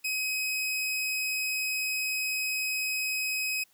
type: tone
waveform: sawtooth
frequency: 2534 Hz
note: D#7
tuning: 31 cents sharp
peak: -25 dBFS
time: 0.04-3.64 s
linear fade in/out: 10 ms
effects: white hiss -65 dBFS RMS until 3.73 s + high-pass 80 Hz 12 dB/octave